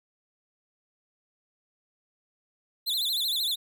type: tone with vibrato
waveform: 45% pulse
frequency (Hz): 3800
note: A#7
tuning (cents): +33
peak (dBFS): -25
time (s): 2.86-3.56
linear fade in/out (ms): 20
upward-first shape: sine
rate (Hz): 13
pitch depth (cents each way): 180
effects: none